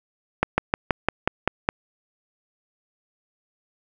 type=slowing click train; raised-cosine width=0.5 ms; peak=-3 dBFS; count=8; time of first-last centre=0.43-1.689 s; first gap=150 ms; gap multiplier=1.06; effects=none